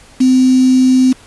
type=tone with quantisation; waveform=sine; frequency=257.6 Hz; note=C4; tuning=27 cents flat; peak=-6 dBFS; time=0.2-1.13 s; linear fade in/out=10 ms; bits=4; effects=pink hiss -42 dBFS RMS until 1.26 s + resampled to 24000 Hz